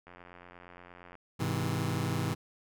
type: click train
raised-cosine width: 0.5 ms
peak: -35 dBFS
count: 97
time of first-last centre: 0.07-1.154 s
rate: 88.6 Hz
type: chord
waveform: sawtooth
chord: Ab augmented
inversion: none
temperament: just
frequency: 103.83 / 129.78 / 162.23 Hz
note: Ab2 / C3 / E3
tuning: 0 / -14 / -27 cents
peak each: -30 dBFS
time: 1.39-2.35 s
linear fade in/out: 20 ms
effects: none